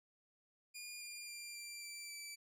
15% pulse tone with pitch steps, 2424 / 2403 / 2382 / 2362 / 2341 / 2321 Hz, D#7 / D7 / D7 / D7 / D7 / D7, -46 / +39 / +24 / +9 / -6 / -21 cents, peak -40 dBFS, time 0.74-2.36 s, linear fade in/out 20 ms, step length 270 ms, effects none

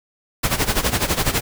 pink noise with tremolo, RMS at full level -17 dBFS, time 0.43-1.41 s, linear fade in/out 10 ms, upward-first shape sine, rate 12 Hz, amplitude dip 80%, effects none

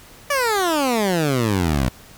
15% pulse exponential sweep, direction down, 590 to 60 Hz, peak -11 dBFS, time 0.3-1.89 s, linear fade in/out 5 ms, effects pink hiss -45 dBFS RMS until 2.17 s

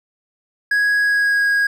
triangle tone with pitch glide, 1661.2 to 1643.1 Hz, G#6 to G#6, 0 to -19 cents, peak -12 dBFS, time 0.71-1.67 s, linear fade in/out 5 ms, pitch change -19 cents, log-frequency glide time 1-1.48 s, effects none

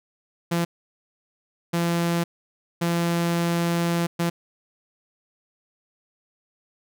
sawtooth tone bursts at uneven times, 170.4 Hz, F3, 42 cents flat, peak -17 dBFS, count 4, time 0.51-0.65 / 1.73-2.24 / 2.81-4.07 / 4.19-4.3 s, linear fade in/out 10 ms, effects none

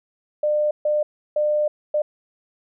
sine tone bursts at uneven times, 600 Hz, D5, 37 cents sharp, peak -17 dBFS, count 4, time 0.43-0.71 / 0.85-1.03 / 1.36-1.68 / 1.94-2.02 s, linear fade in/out 5 ms, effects none

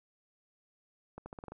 accelerating click train, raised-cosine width 1 ms, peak -30 dBFS, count 7, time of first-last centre 1.18-1.52 s, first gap 80 ms, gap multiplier 0.86, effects none

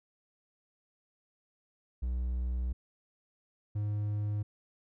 triangle tone pair in turn, 61.74 / 104.31 Hz, B1 / G#2, 0 / +8 cents, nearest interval major sixth, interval 908 cents, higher second, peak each -28 dBFS, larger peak neither, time 2.02-2.73 / 3.75-4.43 s, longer first, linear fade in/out 10 ms, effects none

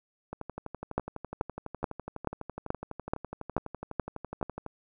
two click trains, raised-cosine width 1 ms, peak -23 / -13 dBFS, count 53 / 9, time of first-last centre 0.33-4.663 / 0.98-4.428 s, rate 12 / 2.32 Hz, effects none

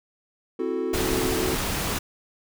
triangle chord, F# half-diminished seventh, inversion second, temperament equal, 261.6 / 329.6 / 370 / 440 Hz, C4 / E4 / F#4 / A4, 0 / 0 / 0 / 0 cents, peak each -30 / -29 / -26 / -28 dBFS, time 0.59-1.55 s, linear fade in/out 5 ms
pink noise, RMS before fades -27 dBFS, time 0.93-1.99 s, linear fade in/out 10 ms
effects none

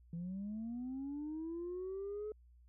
sine linear sweep, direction up, 164.81 to 430.3 Hz, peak -38 dBFS, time 0.13-2.32 s, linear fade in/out 2 ms, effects tanh soft clip ceiling -37 dBFS + added 60 Hz sine -60 dBFS peak until 2.68 s

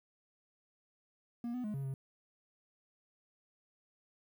triangle tone with pitch steps, 237.3 / 249.3 / 211.2 / 137.2 / 134.4 Hz, A#3 / B3 / G#3 / C#3 / C3, +31 / +16 / +29 / -17 / +47 cents, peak -34 dBFS, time 1.44-1.94 s, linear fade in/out 2 ms, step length 100 ms, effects 11-bit

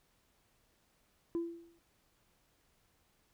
sine tone with exponential decay, 337.6 Hz, E4, 41 cents sharp, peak -28 dBFS, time 1.35-1.79 s, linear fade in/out 0 ms, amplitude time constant 95 ms, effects tanh soft clip ceiling -30 dBFS + pink hiss -73 dBFS RMS until 3.33 s

